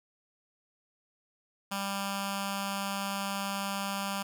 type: tone with notch filter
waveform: 10% pulse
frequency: 197.7 Hz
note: G3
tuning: 15 cents sharp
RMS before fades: -34 dBFS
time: 1.71-4.23 s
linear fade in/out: 10 ms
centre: 410 Hz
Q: 0.59
effects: none